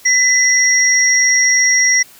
sine tone pair together, 2000 / 5657 Hz, B6 / F8, +21 / +21 cents, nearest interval octave + tritone, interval 1800 cents, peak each -12 dBFS, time 0.05-2.03 s, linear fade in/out 10 ms, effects white hiss -43 dBFS RMS until 2.19 s

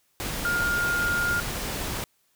sine tone in noise, 1414 Hz, F6, 21 cents sharp, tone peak -23 dBFS, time 0.45-1.4 s, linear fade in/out 0 ms, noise pink, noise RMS -31 dBFS, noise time 0.2-2.04 s, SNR +5 dB, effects white hiss -68 dBFS RMS until 2.35 s

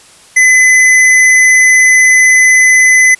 square tone, 2021 Hz, B6, 39 cents sharp, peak -4 dBFS, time 0.36-3.15 s, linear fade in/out 10 ms, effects white hiss -40 dBFS RMS until 3.19 s + resampled to 24000 Hz

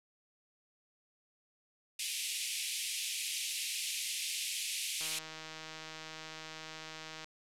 pink band-pass noise, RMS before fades -38 dBFS, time 1.99-5.19 s, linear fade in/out 5 ms, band 2300 to 12000 Hz, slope 48 dB/octave
click train, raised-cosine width 0.2 ms, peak -28 dBFS, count 354, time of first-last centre 5.01-7.244 s, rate 158 Hz
effects none

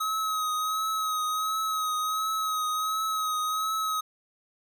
square tone with vibrato, 1272 Hz, D#6, 38 cents sharp, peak -27 dBFS, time 0-4.01 s, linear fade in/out 10 ms, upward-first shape triangle, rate 1.4 Hz, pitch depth 34 cents each way, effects none

